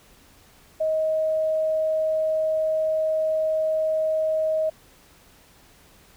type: tone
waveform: sine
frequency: 630 Hz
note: D#5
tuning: 21 cents sharp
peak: -20 dBFS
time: 0.8-4.7 s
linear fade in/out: 10 ms
effects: pink hiss -54 dBFS RMS until 6.16 s